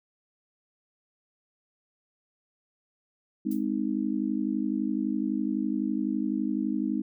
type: chord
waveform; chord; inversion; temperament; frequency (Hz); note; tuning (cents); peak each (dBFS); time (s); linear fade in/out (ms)
sine; Ab major; none; just; 207.7 / 259.6 / 311.5; Ab3 / C4 / Eb4; 0 / -13 / +2; -30; 3.45-7.02; 10
type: noise with exponential decay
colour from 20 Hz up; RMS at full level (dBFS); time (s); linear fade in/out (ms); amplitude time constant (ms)
violet; -41; 3.51-3.66; 5; 32
effects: none